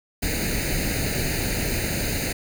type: noise with comb filter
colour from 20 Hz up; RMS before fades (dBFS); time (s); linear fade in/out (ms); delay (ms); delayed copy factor
pink; -25; 0.22-2.33; 10; 0.45; +0.85
effects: none